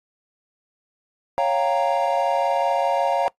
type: chord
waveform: triangle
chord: G half-diminished seventh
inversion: second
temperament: equal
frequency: 554.4 / 698.5 / 784 / 932.3 Hz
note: Db5 / F5 / G5 / Bb5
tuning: 0 / 0 / 0 / 0 cents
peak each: -21 / -21 / -24 / -22 dBFS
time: 1.38-3.28 s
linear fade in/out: 0 ms
effects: noise-tail reverb RT60 0.1 s tail -21 dB re dry + AAC 32 kbps